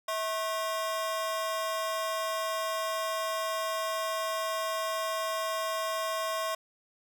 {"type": "ring-modulated tone", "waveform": "40% pulse", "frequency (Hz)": 867, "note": "A5", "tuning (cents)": -26, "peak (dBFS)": -26, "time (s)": [0.08, 6.55], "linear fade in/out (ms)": 5, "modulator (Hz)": 219, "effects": []}